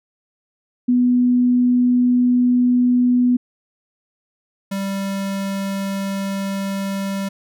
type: tone pair in turn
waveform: sine / square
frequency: 246.9 / 195.96 Hz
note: B3 / G3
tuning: 0 / 0 cents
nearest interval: major third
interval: 400 cents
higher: first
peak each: -12 / -22 dBFS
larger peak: first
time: 0.88-3.37 / 4.71-7.29 s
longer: second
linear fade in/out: 10 ms
effects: none